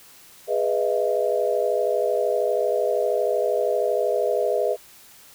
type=chord; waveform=sine; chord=E major seventh; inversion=first; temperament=equal with one note detuned; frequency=415.3 / 493.9 / 622.3 / 675.1 Hz; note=G#4 / B4 / D#5 / E5; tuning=0 / 0 / 0 / +41 cents; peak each=-25 / -24 / -24 / -28 dBFS; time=0.47-4.77 s; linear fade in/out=50 ms; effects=white hiss -49 dBFS RMS until 5.34 s